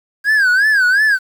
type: tone with vibrato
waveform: triangle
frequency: 1600 Hz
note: G6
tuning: 35 cents sharp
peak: -8 dBFS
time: 0.24-1.19 s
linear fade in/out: 50 ms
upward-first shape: sine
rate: 2.8 Hz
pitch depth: 160 cents each way
effects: 7-bit